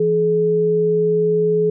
sine tone pair together, 167.85 / 425.4 Hz, E3 / G#4, +32 / +42 cents, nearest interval octave + major third, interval 1610 cents, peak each -22 / -14 dBFS, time 0-1.7 s, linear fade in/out 5 ms, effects none

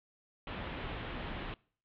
pink low-pass noise, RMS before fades -41 dBFS, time 0.47-1.54 s, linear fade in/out 2 ms, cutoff 3500 Hz, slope 48 dB/octave, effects noise-tail reverb RT60 0.5 s tail -24 dB re dry

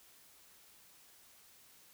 silence, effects white hiss -62 dBFS RMS until 1.93 s

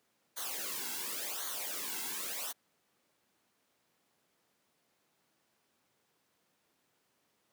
white noise with flanger, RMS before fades -39 dBFS, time 0.36-2.53 s, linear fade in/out 20 ms, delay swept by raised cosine 0.38 to 1.68 ms, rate 0.91 Hz, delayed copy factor -0.8, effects pink hiss -75 dBFS RMS until 7.52 s + high-pass 200 Hz 12 dB/octave

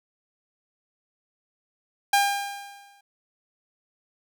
sawtooth tone with exponential decay, 803 Hz, G5, 41 cents sharp, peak -12 dBFS, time 2.13-3.01 s, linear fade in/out 5 ms, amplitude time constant 190 ms, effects none

